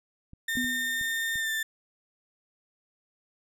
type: clicks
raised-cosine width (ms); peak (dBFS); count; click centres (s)
5; -34; 5; 0.334 / 0.555 / 0.644 / 1.012 / 1.357
type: tone with pitch glide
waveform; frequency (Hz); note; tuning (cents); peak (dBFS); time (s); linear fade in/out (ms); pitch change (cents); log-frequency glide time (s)
35% pulse; 1817 to 1777.6; A#6 to A6; -45 to +17; -26; 0.48-1.63; 5; -38; 1.35-1.51
type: tone with exponential decay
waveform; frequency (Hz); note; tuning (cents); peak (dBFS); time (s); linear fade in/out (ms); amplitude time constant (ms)
sine; 246.9; B3; 0; -27; 0.57-1.22; 0; 140
effects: none